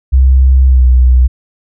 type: tone with pitch glide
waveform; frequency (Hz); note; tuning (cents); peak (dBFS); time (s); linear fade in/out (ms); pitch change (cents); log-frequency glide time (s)
sine; 65.41 to 62.71; C2 to B1; 0 to +27; -3; 0.12-1.28; 20; -73; 0.67-0.85
effects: none